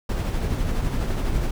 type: noise with tremolo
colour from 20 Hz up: brown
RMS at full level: -22 dBFS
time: 0.09-1.51 s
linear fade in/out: 5 ms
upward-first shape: sine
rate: 12 Hz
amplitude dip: 35%
effects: none